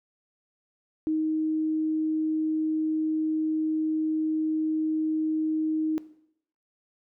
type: tone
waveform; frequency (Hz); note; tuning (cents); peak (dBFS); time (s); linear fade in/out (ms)
sine; 313.4; D#4; +13; -23; 1.07-5.98; 0
effects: noise-tail reverb RT60 0.7 s tail -17 dB re dry